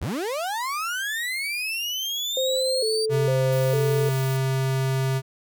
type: linear sweep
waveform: 35% pulse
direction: up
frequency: 49 to 4699 Hz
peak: -24 dBFS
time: 0.01-3.06 s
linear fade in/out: 10 ms
type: tone with vibrato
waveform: sine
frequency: 478.4 Hz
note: A#4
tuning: 45 cents sharp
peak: -22 dBFS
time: 2.37-4.09 s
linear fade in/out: 2 ms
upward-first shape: square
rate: 1.1 Hz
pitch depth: 150 cents each way
type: tone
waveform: square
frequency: 133 Hz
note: C3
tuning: 29 cents sharp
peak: -22 dBFS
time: 3.09-5.22 s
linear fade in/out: 50 ms
type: noise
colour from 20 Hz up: blue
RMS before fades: -40 dBFS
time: 3.52-4.37 s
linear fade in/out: 5 ms
effects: none